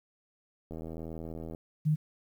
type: click train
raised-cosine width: 2 ms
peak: -28 dBFS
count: 69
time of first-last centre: 0.71-1.548 s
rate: 81.1 Hz
type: tone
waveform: sine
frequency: 153.4 Hz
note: D#3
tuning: 24 cents flat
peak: -23 dBFS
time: 1.85-1.96 s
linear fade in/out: 20 ms
effects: 10-bit